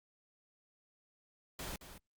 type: noise with echo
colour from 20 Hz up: pink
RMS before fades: -43 dBFS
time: 1.59-1.76 s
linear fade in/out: 2 ms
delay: 220 ms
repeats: 1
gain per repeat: -10 dB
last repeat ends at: 1.98 s
effects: Opus 48 kbps